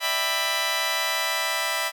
10% pulse chord, E minor seventh, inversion third, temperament just, 593.3 / 659.3 / 791.1 / 988.9 Hz, D5 / E5 / G5 / B5, +18 / 0 / +16 / +2 cents, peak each -24 / -20 / -25 / -19 dBFS, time 0-1.92 s, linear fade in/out 50 ms, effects none

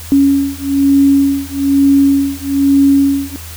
sine beating tone pair, 277 / 278.1 Hz, C#4 / C#4, -1 / +6 cents, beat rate 1.1 Hz, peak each -11 dBFS, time 0.12-3.36 s, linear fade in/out 0 ms, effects added 82 Hz sine -29 dBFS peak until 3.56 s + white hiss -32 dBFS RMS until 3.56 s

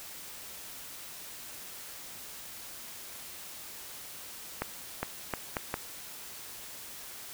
accelerating click train, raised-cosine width 0.5 ms, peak -15 dBFS, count 5, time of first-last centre 4.62-5.741 s, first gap 410 ms, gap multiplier 0.75, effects white hiss -45 dBFS RMS until 7.33 s

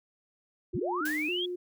sine tone with vibrato, 329.6 Hz, E4, in tune, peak -32 dBFS, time 0.73-1.56 s, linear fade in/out 10 ms, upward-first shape square, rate 1.8 Hz, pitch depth 140 cents each way
sine linear sweep, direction up, 54.4 to 3395 Hz, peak -30 dBFS, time 0.74-1.46 s, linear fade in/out 10 ms
white noise with exponential decay, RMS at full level -38 dBFS, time 1.05-1.56 s, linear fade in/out 5 ms, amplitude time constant 110 ms
effects none

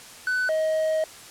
triangle tone pair in turn, 1500 / 630.7 Hz, F#6 / D#5, +23 / +23 cents, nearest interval octave + minor third, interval 1500 cents, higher first, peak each -20 / -19 dBFS, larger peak second, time 0.27-0.49 / 0.49-1.04 s, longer second, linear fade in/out 2 ms, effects white hiss -44 dBFS RMS until 1.3 s + low-pass 10000 Hz 12 dB/octave

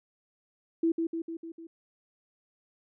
sine tone with echo, 330 Hz, E4, 2 cents sharp, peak -22 dBFS, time 0.83-0.92 s, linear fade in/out 5 ms, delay 150 ms, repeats 5, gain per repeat -4 dB, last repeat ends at 1.67 s, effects none

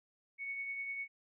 sine tone with tremolo, 2220 Hz, C#7, 2 cents sharp, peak -36 dBFS, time 0.38-1.08 s, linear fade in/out 50 ms, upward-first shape triangle, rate 10 Hz, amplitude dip 40%, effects none

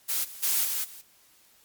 blue noise with level steps, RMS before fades -27 / -43 / -25 / -29 / -45 dBFS, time 0.08-1.02 s, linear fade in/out 20 ms, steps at 0.23 / 0.42 / 0.63 / 0.83 s, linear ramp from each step 20 ms, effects white hiss -60 dBFS RMS until 1.64 s + MP3 96 kbps

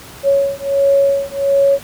sine beating tone pair, 554.4 / 555.8 Hz, C#5 / C#5, 0 / +4 cents, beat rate 1.4 Hz, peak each -14 dBFS, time 0.23-1.79 s, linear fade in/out 50 ms, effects pink hiss -36 dBFS RMS until 1.83 s + high-pass 60 Hz 12 dB/octave

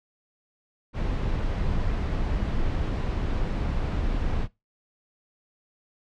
brown noise, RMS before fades -26 dBFS, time 0.93-4.48 s, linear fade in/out 50 ms, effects noise-tail reverb RT60 0.2 s tail -19 dB re dry + low-pass 4000 Hz 12 dB/octave

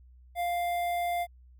square tone with notch filter, 698.5 Hz, F5, in tune, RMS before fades -30 dBFS, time 0.35-1.27 s, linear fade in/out 50 ms, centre 5800 Hz, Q 0.59, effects added 62 Hz sine -52 dBFS peak until 1.59 s

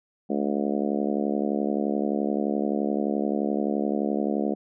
harmonic tone, 71.6 Hz, D2, 43 cents flat, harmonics 3 / 4 / 5 / 6 / 7 / 8 / 9 / 10, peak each -27 / -29 / -31 / -33 / -34 / -35 / -36 / -37 dBFS, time 0.29-4.55 s, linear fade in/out 20 ms, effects none

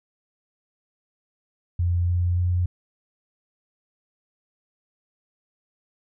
sine tone with pitch steps, 87.31 / 88.17 / 89.04 Hz, F2 / F2 / F2, 0 / +17 / +34 cents, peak -19 dBFS, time 1.79-2.66 s, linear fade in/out 5 ms, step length 290 ms, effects none

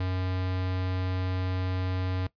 square tone, 92.5 Hz, F#2, in tune, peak -28 dBFS, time 0-2.27 s, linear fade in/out 5 ms, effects noise-tail reverb RT60 0.1 s tail -18 dB re dry + resampled to 11025 Hz

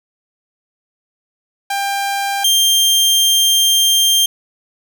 sawtooth tone pair in turn, 795 / 3180 Hz, G5 / G7, +24 / +24 cents, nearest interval 2 octaves, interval 2400 cents, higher second, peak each -13 / -7 dBFS, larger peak second, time 1.7-2.44 / 2.44-4.26 s, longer second, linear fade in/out 5 ms, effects none

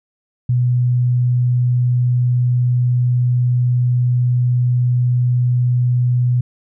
sine tone, 123.47 Hz, B2, in tune, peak -12 dBFS, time 0.49-6.41 s, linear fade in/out 5 ms, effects none

